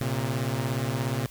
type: beating tone pair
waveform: sawtooth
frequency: 116.54 / 133.54 Hz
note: A#2 / C3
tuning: 0 / +36 cents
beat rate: 17 Hz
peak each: -25 dBFS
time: 0.01-1.26 s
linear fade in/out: 0 ms
effects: added 50 Hz sine -50 dBFS peak until 1.3 s + white hiss -50 dBFS RMS until 1.3 s